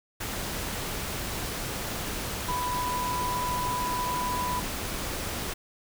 sine tone in noise, 991 Hz, B5, 6 cents sharp, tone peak -28 dBFS, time 2.48-4.6 s, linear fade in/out 10 ms, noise pink, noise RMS -33 dBFS, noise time 0.2-5.54 s, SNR +2 dB, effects none

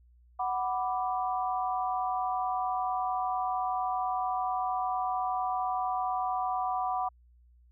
sine chord, B minor, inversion second, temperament equal with one note detuned, 743.4 / 987.8 / 1174.7 Hz, F#5 / B5 / D6, +8 / 0 / 0 cents, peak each -30 / -34 / -35 dBFS, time 0.39-7.09 s, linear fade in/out 10 ms, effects added 60 Hz sine -57 dBFS peak until 7.71 s

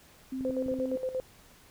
sine tone, 261.6 Hz, C4, in tune, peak -32 dBFS, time 0.32-0.96 s, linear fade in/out 5 ms
clicks, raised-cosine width 3 ms, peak -30 dBFS, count 5, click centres 0.409 / 0.498 / 0.662 / 0.717 / 0.789 s
sine tone with tremolo, 516 Hz, C5, 24 cents flat, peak -28 dBFS, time 0.45-1.2 s, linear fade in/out 0 ms, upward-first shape square, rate 8.6 Hz, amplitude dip 70%
effects pink hiss -57 dBFS RMS until 1.7 s

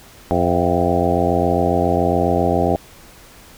harmonic tone with a mistuned harmonic, 87.31 Hz, F2, in tune, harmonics 1 / 2 / 3 / 4 / 5 / 6 / 7 / 8 / 9, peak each -23 / -23 / -23 / -23 / -23 / -23 / -23 / -23 / -23 dBFS, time 0.31-2.76 s, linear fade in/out 0 ms, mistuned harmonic 7, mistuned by +72 cents, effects pink hiss -44 dBFS RMS until 3.57 s

